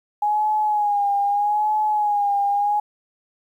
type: tone with vibrato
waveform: sine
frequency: 829 Hz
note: G#5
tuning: 3 cents flat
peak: -17 dBFS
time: 0.22-2.8 s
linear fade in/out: 5 ms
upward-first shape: sine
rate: 0.8 Hz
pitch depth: 52 cents each way
effects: 9-bit